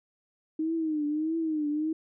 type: tone with vibrato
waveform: sine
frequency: 311.1 Hz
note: D#4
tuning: in tune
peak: -26 dBFS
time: 0.59-1.93 s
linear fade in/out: 5 ms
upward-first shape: triangle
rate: 1.6 Hz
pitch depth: 110 cents each way
effects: none